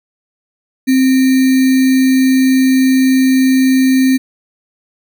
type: tone with sample-and-hold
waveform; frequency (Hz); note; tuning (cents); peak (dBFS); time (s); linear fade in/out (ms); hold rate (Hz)
sine; 261.7; C4; 0; -7; 0.87-4.18; 20; 2100
effects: none